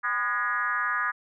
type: tone with frequency modulation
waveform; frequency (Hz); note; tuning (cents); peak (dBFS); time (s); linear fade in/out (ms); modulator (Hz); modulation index
sine; 1449; F#6; -37; -24; 0.03-1.12; 20; 222; 1.7
effects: none